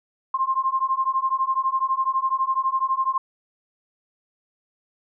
sine beating tone pair, 1053 / 1065 Hz, C6 / C6, +11 / +30 cents, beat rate 12 Hz, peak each -23 dBFS, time 0.34-3.18 s, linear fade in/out 5 ms, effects none

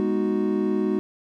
triangle chord, G# minor seventh, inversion none, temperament equal, 207.7 / 246.9 / 311.1 / 370 Hz, G#3 / B3 / D#4 / F#4, 0 / 0 / 0 / 0 cents, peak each -23 / -28 / -25 / -23 dBFS, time 0-0.99 s, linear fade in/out 0 ms, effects none

